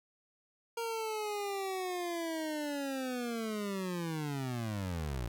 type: linear sweep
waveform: 25% pulse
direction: down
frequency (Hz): 466.2 to 55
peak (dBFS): -31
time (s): 0.77-5.28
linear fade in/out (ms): 5
effects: none